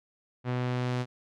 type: tone with low-pass filter sweep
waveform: sawtooth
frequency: 124.6 Hz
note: B2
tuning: 16 cents sharp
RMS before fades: -30 dBFS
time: 0.44-1.06 s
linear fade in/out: 50 ms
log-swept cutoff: 2500 to 5700 Hz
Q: 0.72
effects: none